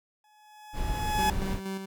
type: tone with exponential growth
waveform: 40% pulse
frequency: 848 Hz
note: G#5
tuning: 36 cents sharp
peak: -21 dBFS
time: 0.24-1.3 s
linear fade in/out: 2 ms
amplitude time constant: 230 ms
type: noise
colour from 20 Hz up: brown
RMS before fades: -31 dBFS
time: 0.73-1.61 s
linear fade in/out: 50 ms
type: tone with tremolo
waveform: 30% pulse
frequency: 192.7 Hz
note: G3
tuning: 29 cents flat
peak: -29 dBFS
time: 1.18-1.86 s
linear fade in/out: 10 ms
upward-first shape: square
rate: 4.2 Hz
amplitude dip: 45%
effects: none